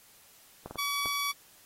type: clicks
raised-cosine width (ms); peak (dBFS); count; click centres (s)
1; -26; 4; 0.66 / 0.71 / 0.757 / 1.058
type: tone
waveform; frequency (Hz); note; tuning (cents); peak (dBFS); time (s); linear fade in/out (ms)
15% pulse; 1138; C#6; +45; -23; 0.78-1.32; 10
effects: white hiss -58 dBFS RMS until 1.65 s + AAC 48 kbps